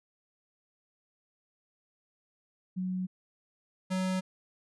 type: tone pair in turn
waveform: sine / square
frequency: 184.6 / 186.53 Hz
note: F#3 / F#3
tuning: -4 / +14 cents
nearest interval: unison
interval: 18 cents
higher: second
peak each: -30 / -29 dBFS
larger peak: second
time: 2.76-3.07 / 3.9-4.21 s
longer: neither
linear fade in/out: 20 ms
effects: resampled to 24000 Hz